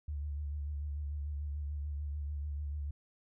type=tone with vibrato; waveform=sine; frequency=73 Hz; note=D2; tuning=10 cents flat; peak=-35 dBFS; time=0.08-2.91 s; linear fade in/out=5 ms; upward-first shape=sine; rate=6.8 Hz; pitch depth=45 cents each way; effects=none